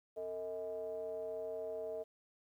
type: ring-modulated tone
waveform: triangle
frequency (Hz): 93.5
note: F#2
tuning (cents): +19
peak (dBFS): -34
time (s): 0.16-2.04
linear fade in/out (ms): 20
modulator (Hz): 543
effects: 12-bit